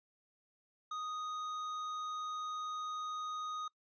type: tone with tanh clipping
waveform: sine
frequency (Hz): 1244.5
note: D#6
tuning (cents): 0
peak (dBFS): -40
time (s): 0.91-3.68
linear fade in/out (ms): 5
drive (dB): 11
effects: noise-tail reverb RT60 0.1 s tail -23 dB re dry + resampled to 16000 Hz